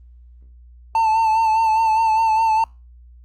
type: tone with vibrato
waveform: triangle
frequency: 888 Hz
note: A5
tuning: 16 cents sharp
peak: -12 dBFS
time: 0.95-2.64 s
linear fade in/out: 2 ms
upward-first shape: sine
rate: 4.9 Hz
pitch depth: 38 cents each way
effects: added 60 Hz sine -42 dBFS peak until 3.24 s + Opus 24 kbps